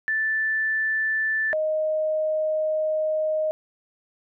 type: tone pair in turn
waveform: sine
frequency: 1760 / 622.3 Hz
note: A6 / D#5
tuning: 0 / 0 cents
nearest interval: octave + tritone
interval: 1800 cents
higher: first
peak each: -21 dBFS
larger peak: neither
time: 0.08-1.53 / 1.53-3.51 s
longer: second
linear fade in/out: 0 ms
effects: none